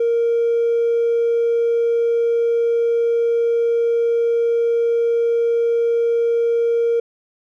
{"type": "tone with hard clipping", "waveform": "sine", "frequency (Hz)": 466.2, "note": "A#4", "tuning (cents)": 0, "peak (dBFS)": -15, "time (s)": [0, 7], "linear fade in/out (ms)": 5, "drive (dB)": 1, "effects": []}